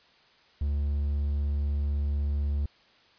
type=tone; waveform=triangle; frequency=72 Hz; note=D2; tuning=34 cents flat; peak=-23 dBFS; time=0.61-2.66 s; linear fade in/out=5 ms; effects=white hiss -60 dBFS RMS until 3.18 s + resampled to 11025 Hz